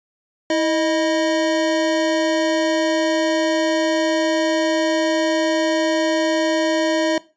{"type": "tone pair together", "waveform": "square", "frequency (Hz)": [324.8, 622.3], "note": ["E4", "D#5"], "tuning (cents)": [-26, 0], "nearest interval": "major seventh", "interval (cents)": 1126, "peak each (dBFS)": -20, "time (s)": [0.5, 7.18], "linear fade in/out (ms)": 2, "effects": ["noise-tail reverb RT60 0.3 s tail -19 dB re dry", "resampled to 16000 Hz"]}